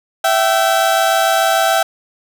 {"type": "tone pair together", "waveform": "30% pulse", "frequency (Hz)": [663.2, 770], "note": ["E5", "G5"], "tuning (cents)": [10, -31], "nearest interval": "minor third", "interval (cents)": 259, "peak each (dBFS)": -12, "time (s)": [0.24, 1.83], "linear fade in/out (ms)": 5, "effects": []}